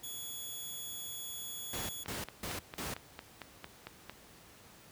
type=tone; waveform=10% pulse; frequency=3385 Hz; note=G#7; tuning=32 cents sharp; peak=-33 dBFS; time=0.03-2.04 s; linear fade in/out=10 ms
type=noise bursts; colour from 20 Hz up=pink; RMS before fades=-39 dBFS; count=4; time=1.73-2.94 s; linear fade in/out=2 ms; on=160 ms; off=190 ms
type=click train; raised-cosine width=0.3 ms; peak=-26 dBFS; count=10; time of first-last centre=2.06-4.096 s; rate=4.42 Hz
effects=pink hiss -57 dBFS RMS until 4.91 s + high-pass 60 Hz 12 dB/octave